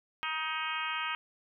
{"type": "harmonic tone", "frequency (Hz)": 314.9, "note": "D#4", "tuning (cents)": 21, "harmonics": [3, 4, 5, 6, 7, 8, 9, 10], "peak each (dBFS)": [-40, -37, -40, -43, -41, -39, -42, -42], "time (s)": [0.23, 1.15], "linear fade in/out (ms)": 0, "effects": []}